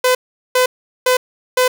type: tone bursts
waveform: sawtooth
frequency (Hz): 506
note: B4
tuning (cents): +42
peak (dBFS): -7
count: 4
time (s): 0.04-1.68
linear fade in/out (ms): 5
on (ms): 110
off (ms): 400
effects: none